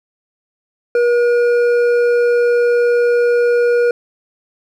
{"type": "tone with hard clipping", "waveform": "sine", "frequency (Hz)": 479.6, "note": "A#4", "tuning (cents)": 49, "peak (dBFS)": -12, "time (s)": [0.95, 3.91], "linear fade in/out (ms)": 2, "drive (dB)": 7, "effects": []}